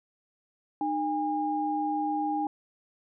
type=tone pair together; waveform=sine; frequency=304.5 / 813 Hz; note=D#4 / G#5; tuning=-37 / -37 cents; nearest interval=octave + perfect fourth; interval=1700 cents; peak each=-30 / -28 dBFS; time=0.81-2.47 s; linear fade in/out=2 ms; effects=none